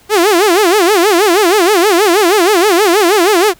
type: tone with vibrato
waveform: sawtooth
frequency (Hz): 381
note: G4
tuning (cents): -49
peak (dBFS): -3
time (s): 0.09-3.54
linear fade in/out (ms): 50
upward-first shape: sine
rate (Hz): 6.3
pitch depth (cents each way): 230
effects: pink hiss -46 dBFS RMS until 3.59 s